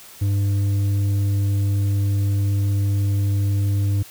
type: tone with tanh clipping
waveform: sine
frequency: 100 Hz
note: G2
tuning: 35 cents sharp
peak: -18 dBFS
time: 0.21-4.03 s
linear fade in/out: 10 ms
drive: 6 dB
effects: white hiss -43 dBFS RMS until 4.1 s